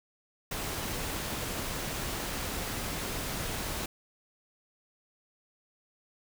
pink noise, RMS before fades -35 dBFS, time 0.51-3.86 s, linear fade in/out 5 ms, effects none

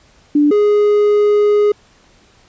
sine / triangle tone pair in turn, 293.7 / 415.4 Hz, D4 / G#4, 0 / 0 cents, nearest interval tritone, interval 600 cents, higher second, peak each -8 / -7 dBFS, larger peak second, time 0.35-0.51 / 0.51-1.72 s, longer second, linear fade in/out 5 ms, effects pink hiss -50 dBFS RMS until 2.48 s + resampled to 16000 Hz

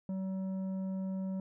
sine tone with tanh clipping, 190 Hz, F#3, 46 cents sharp, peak -35 dBFS, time 0.09-1.4 s, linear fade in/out 2 ms, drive 8 dB, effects none

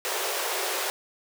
pink high-pass noise, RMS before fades -29 dBFS, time 0.05-0.9 s, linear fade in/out 0 ms, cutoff 360 Hz, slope 96 dB/octave, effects none

